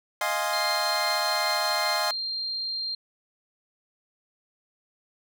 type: chord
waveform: 25% pulse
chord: F minor seventh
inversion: third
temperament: equal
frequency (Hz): 622.3 / 698.5 / 830.6 / 1046.5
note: Eb5 / F5 / Ab5 / C6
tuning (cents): 0 / 0 / 0 / 0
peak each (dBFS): -27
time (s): 0.21-2.11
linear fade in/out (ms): 2
type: tone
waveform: sine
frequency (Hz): 4186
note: C8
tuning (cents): 0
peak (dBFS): -28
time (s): 0.53-2.95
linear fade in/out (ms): 5
effects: none